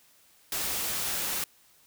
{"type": "noise", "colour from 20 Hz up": "white", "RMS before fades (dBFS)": -31, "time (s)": [0.52, 1.44], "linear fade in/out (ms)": 2, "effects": ["white hiss -61 dBFS RMS until 1.86 s"]}